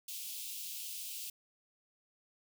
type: high-pass noise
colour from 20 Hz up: white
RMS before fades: -43 dBFS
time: 0.08-1.3 s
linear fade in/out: 5 ms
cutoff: 2600 Hz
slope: 48 dB/octave
effects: none